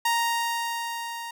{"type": "tone with level ramp", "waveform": "sawtooth", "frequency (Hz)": 932.3, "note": "A#5", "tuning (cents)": 0, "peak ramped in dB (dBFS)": [-17, -30], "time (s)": [0.05, 1.31], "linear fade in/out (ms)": 5, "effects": []}